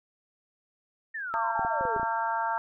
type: exponential sweep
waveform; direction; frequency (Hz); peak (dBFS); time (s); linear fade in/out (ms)
sine; down; 1855 to 403.1; -32; 1.14-1.98; 10
type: harmonic tone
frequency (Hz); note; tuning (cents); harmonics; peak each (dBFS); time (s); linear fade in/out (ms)
227.2; A#3; -44; 3 / 4 / 5 / 6 / 7; -35 / -28 / -39 / -34 / -36; 1.34-2.58; 0
type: clicks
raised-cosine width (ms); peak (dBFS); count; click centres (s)
2; -25; 7; 1.594 / 1.649 / 1.81 / 1.853 / 1.963 / 1.997 / 2.031
effects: none